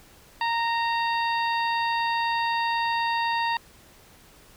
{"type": "harmonic tone with a mistuned harmonic", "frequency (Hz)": 928, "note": "A#5", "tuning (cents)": -8, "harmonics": [1, 2, 3, 4, 5], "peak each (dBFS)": [-24, -30, -34, -36, -38], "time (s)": [0.41, 3.57], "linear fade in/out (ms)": 2, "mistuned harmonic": 3, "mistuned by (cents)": -27, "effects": ["pink hiss -53 dBFS RMS until 4.56 s"]}